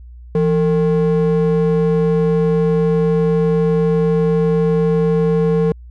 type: ring-modulated tone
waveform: triangle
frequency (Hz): 310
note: D#4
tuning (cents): -6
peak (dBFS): -7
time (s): 0.35-5.72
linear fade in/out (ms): 2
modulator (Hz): 142
effects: added 60 Hz sine -34 dBFS peak until 5.9 s